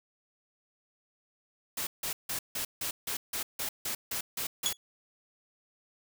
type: noise bursts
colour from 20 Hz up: white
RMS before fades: -34 dBFS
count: 12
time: 1.77-4.73 s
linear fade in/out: 5 ms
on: 100 ms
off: 160 ms
type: tone with exponential decay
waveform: 25% pulse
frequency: 3373 Hz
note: G#7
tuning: 26 cents sharp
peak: -19 dBFS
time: 4.66-4.77 s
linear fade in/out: 0 ms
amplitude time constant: 23 ms
effects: none